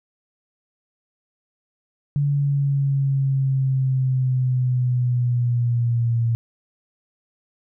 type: exponential sweep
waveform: sine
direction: down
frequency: 143.8 to 115.6 Hz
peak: -17 dBFS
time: 2.16-6.35 s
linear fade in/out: 0 ms
effects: none